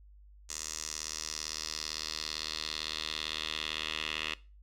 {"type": "tone with band-pass filter sweep", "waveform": "10% pulse", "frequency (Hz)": 77.78, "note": "D#2", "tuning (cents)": 0, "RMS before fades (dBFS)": -38, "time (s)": [0.49, 4.34], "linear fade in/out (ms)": 5, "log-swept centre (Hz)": [6700, 2900], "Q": 3.1, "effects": ["noise-tail reverb RT60 0.3 s tail -19 dB re dry", "added 50 Hz sine -53 dBFS peak until 4.62 s"]}